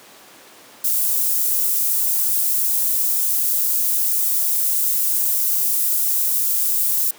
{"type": "high-pass noise", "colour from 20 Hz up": "white", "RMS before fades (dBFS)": -19, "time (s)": [0.84, 7.11], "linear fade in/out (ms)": 5, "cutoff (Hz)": 11000, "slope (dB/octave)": 12, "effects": ["pink hiss -44 dBFS RMS until 7.18 s", "high-pass 300 Hz 12 dB/octave"]}